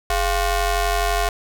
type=ring-modulated tone; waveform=sawtooth; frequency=370 Hz; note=F#4; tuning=in tune; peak=-11 dBFS; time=0.1-1.29 s; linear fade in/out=2 ms; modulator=324 Hz; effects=none